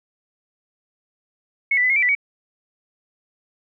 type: tone with pitch steps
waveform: sine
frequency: 2194 / 1976 / 2008 / 2152 / 2326 / 1973 / 2254 Hz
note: C#7 / B6 / B6 / C7 / D7 / B6 / C#7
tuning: -18 / 0 / +28 / +48 / -17 / -2 / +28 cents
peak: -15 dBFS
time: 1.71-2.151 s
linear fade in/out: 5 ms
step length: 63 ms
effects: none